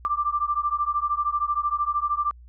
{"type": "beating tone pair", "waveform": "sine", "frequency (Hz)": [1174.7, 1187.7], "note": ["D6", "D6"], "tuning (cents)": [0, 19], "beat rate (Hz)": 13, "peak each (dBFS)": -25, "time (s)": [0.05, 2.31], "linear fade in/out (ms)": 0, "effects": ["added 60 Hz sine -44 dBFS peak until 2.48 s"]}